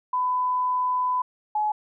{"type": "tone pair in turn", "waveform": "sine", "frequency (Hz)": [1002, 848.3], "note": ["B5", "G#5"], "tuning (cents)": [25, 36], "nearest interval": "minor third", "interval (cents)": 289, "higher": "first", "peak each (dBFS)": -21, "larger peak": "neither", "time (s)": [[0.13, 1.22], [1.55, 1.72]], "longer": "first", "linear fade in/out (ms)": 5, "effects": []}